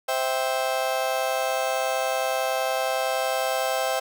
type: chord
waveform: 35% pulse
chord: C major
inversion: none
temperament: just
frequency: 523.3 / 654.1 / 784.9 Hz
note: C5 / E5 / G5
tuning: 0 / -14 / +2 cents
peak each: -26 dBFS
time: 0.08-4 s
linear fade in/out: 10 ms
effects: none